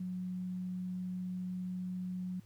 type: tone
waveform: sine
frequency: 182.7 Hz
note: F#3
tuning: 22 cents flat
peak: -36 dBFS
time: 0-2.4 s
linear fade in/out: 5 ms
effects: added 108 Hz sine -58 dBFS peak until 2.45 s + pink hiss -68 dBFS RMS until 2.45 s